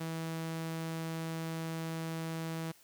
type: tone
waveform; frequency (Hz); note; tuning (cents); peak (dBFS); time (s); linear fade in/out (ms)
sawtooth; 162.8; E3; -21; -32; 0-2.72; 10
effects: white hiss -62 dBFS RMS until 2.83 s